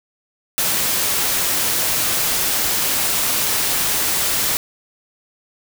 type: noise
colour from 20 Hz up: white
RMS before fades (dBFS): -19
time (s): 0.58-4.57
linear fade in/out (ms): 0
effects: none